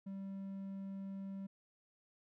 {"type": "tone", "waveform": "triangle", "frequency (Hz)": 194.7, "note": "G3", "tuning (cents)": -12, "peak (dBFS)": -40, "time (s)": [0.06, 1.47], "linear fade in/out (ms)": 10, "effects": []}